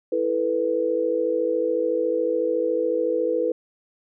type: chord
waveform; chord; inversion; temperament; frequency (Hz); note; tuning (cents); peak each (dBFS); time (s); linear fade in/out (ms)
sine; E suspended fourth; none; equal; 329.6 / 440 / 493.9; E4 / A4 / B4; 0 / 0 / 0; -27 / -26 / -22; 0.12-3.52; 5
effects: none